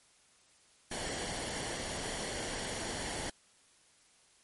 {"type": "noise with comb filter", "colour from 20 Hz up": "pink", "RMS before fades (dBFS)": -38, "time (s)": [0.91, 3.3], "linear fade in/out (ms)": 5, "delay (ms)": 0.79, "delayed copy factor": -0.5, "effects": ["white hiss -65 dBFS RMS until 4.43 s", "MP3 48 kbps"]}